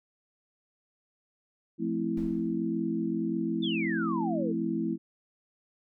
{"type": "chord", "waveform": "sine", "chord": "F major seventh", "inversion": "none", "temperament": "equal", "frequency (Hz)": [174.61, 220, 261.6, 329.6], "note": ["F3", "A3", "C4", "E4"], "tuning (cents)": [0, 0, 0, 0], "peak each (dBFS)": [-35, -32, -35, -31], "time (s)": [1.78, 4.98], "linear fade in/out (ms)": 50}
{"type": "noise with exponential decay", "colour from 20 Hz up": "brown", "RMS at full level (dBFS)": -40, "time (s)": [2.17, 2.77], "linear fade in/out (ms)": 2, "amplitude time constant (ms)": 130}
{"type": "exponential sweep", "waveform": "sine", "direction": "down", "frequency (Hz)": [3623, 422.3], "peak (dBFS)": -32, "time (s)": [3.62, 4.53], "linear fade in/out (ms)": 20}
{"effects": []}